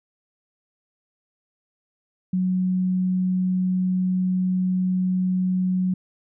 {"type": "tone", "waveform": "sine", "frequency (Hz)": 184.3, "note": "F#3", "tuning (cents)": -7, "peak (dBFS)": -19, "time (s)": [2.33, 5.94], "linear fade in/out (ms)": 5, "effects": []}